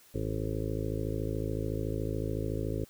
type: harmonic tone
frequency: 53.8 Hz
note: A1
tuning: 38 cents flat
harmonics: 1 / 2 / 3 / 5 / 6 / 7 / 8 / 9 / 10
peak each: -37 / -35 / -40 / -40 / -40 / -41 / -39 / -44 / -43 dBFS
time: 0.14-2.85 s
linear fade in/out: 10 ms
effects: white hiss -59 dBFS RMS until 2.89 s